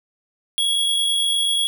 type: tone with amplitude modulation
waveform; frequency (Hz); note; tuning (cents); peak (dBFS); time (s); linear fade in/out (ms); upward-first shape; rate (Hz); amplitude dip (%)
square; 3331; G#7; +4; -17; 0.58-1.67; 0; sine; 48.6; 25
effects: none